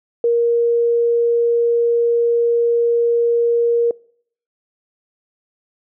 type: tone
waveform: sine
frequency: 470 Hz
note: A#4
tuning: 14 cents sharp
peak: -12 dBFS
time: 0.24-3.91 s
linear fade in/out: 2 ms
effects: noise-tail reverb RT60 0.6 s tail -25 dB re dry